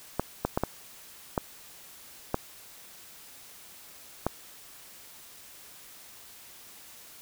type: clicks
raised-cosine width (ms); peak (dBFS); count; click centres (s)
1; -11; 7; 0.196 / 0.45 / 0.575 / 0.636 / 1.378 / 2.344 / 4.266
effects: white hiss -50 dBFS RMS until 7.21 s